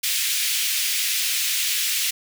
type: high-pass noise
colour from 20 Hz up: pink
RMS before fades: -23 dBFS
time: 0.03-2.11 s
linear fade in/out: 10 ms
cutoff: 2300 Hz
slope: 24 dB/octave
effects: none